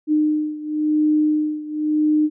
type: beating tone pair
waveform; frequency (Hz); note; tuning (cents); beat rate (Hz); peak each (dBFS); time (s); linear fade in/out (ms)
sine; 304.2 / 305.15; D#4 / D#4; -39 / -34; 0.95; -18 / -21; 0.07-2.3; 50
effects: none